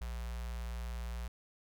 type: tone with notch filter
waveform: square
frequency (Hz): 58.8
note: A#1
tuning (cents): +16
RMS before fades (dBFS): -40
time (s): 0.01-1.28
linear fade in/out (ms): 5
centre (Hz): 290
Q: 0.56
effects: none